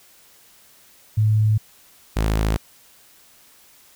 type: tone pair in turn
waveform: sine / sawtooth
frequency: 107.7 / 53.69 Hz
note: A2 / A1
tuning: -37 / -42 cents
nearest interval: octave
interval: 1205 cents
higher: first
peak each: -14 dBFS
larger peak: neither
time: 1.17-1.58 / 2.16-2.57 s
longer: neither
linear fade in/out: 10 ms
effects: white hiss -52 dBFS RMS until 3.95 s